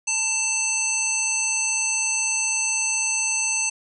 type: harmonic tone with a mistuned harmonic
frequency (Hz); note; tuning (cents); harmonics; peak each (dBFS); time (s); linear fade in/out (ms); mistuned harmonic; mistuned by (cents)
888; A5; +16; 1 / 3 / 5 / 7 / 9 / 10; -36 / -26 / -36 / -24 / -27 / -35; 0.07-3.7; 10; 10; +26
effects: none